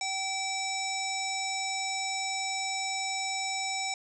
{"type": "harmonic tone with a mistuned harmonic", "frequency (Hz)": 770, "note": "G5", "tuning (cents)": -31, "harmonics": [1, 3, 5, 7, 9, 10], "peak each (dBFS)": [-35, -35, -40, -37, -39, -41], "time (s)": [0.01, 3.94], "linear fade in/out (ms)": 2, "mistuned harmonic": 10, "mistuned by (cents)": 22, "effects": []}